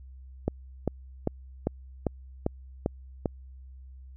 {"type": "click train", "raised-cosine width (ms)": 2, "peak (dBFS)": -12, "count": 8, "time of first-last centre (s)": [0.48, 3.258], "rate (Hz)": 2.52, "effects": ["added 65 Hz sine -44 dBFS peak until 4.16 s"]}